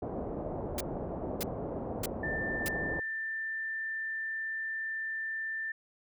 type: low-pass noise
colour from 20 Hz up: white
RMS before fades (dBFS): -37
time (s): 0.02-3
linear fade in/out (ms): 5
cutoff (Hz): 670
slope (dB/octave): 24
type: noise bursts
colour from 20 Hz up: white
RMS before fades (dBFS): -35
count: 4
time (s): 0.78-2.684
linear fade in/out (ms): 2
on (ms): 26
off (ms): 600
type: tone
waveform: sine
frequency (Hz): 1781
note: A6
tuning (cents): +21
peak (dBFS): -33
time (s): 2.23-5.72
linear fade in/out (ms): 5
effects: none